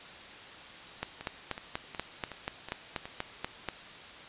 two click trains, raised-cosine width 0.3 ms, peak -24 / -16 dBFS, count 6 / 12, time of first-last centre 1.21-3.055 / 1.03-3.687 s, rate 2.71 / 4.14 Hz, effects white hiss -47 dBFS RMS until 4.28 s + resampled to 8000 Hz

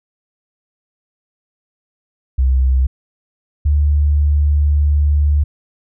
sine tone pair in turn, 65 / 73.38 Hz, C2 / D2, -11 / -1 cents, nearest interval major second, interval 210 cents, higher second, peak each -10 dBFS, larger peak neither, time 2.38-2.87 / 3.65-5.44 s, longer second, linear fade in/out 10 ms, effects none

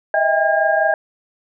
sine tone cluster, 628 / 653 / 797 / 1623 Hz, D#5 / E5 / G5 / G#6, +16 / -17 / +28 / -40 cents, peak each -19 dBFS, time 0.14-0.94 s, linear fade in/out 2 ms, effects none

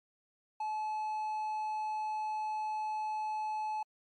triangle tone, 860 Hz, A5, 40 cents flat, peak -31 dBFS, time 0.6-3.83 s, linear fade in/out 5 ms, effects MP3 48 kbps

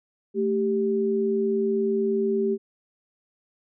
sine tone pair together, 220.9 / 392 Hz, A3 / G4, +7 / 0 cents, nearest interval minor seventh, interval 993 cents, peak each -26 / -22 dBFS, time 0.34-2.58 s, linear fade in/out 50 ms, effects none

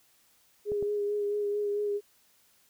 sine tone with vibrato, 411.8 Hz, G#4, 15 cents flat, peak -27 dBFS, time 0.65-2.01 s, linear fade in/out 50 ms, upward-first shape sine, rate 4.5 Hz, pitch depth 21 cents each way
clicks, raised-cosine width 2 ms, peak -26 dBFS, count 2, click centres 0.719 / 0.826 s
effects white hiss -65 dBFS RMS until 2.69 s

